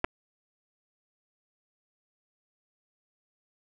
clicks, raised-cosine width 0.5 ms, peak -12 dBFS, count 2, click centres 0.043 / 0.046 s, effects none

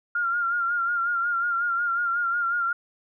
sine tone with vibrato, 1396.9 Hz, F6, in tune, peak -22 dBFS, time 0.15-2.73 s, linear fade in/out 5 ms, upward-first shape sine, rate 5.5 Hz, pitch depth 45 cents each way, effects none

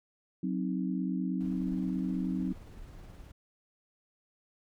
sine chord, C diminished, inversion second, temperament equal, 185 / 261.6 / 311.1 Hz, Gb3 / C4 / Eb4, 0 / 0 / 0 cents, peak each -32 / -34 / -37 dBFS, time 0.43-2.53 s, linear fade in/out 5 ms
brown noise with tremolo, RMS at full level -47 dBFS, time 1.4-3.32 s, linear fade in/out 10 ms, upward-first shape sine, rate 19 Hz, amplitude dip 25%
effects none

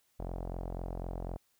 sawtooth tone with low-pass filter, 44 Hz, F1, 14 cents sharp, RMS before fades -39 dBFS, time 0.19-1.37 s, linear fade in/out 10 ms, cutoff 700 Hz, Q 2.5, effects white hiss -73 dBFS RMS until 1.59 s

